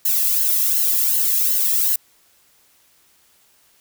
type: noise with flanger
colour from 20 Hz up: violet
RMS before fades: -18 dBFS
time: 0.05-1.96 s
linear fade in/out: 5 ms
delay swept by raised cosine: 0.83 to 1.38 ms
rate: 2.7 Hz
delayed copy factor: -0.8
effects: white hiss -57 dBFS RMS until 3.8 s